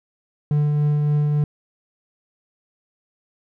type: tone with tremolo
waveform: triangle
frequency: 148 Hz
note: D3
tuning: 14 cents sharp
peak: -13 dBFS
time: 0.51-1.44 s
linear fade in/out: 2 ms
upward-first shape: triangle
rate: 3.5 Hz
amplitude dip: 25%
effects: none